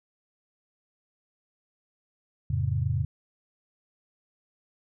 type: chord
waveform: sine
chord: F augmented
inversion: none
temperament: just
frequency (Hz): 87.31 / 109.13 / 136.42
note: F2 / A2 / C#3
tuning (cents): 0 / -14 / -27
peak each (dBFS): -29 / -28 / -28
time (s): 2.5-3.05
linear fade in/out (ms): 5
effects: none